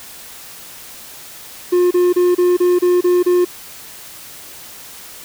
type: tone bursts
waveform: triangle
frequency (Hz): 356.6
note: F4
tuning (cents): +36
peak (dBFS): -8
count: 8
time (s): 1.72-3.45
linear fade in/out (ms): 10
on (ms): 190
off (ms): 30
effects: white hiss -36 dBFS RMS until 5.24 s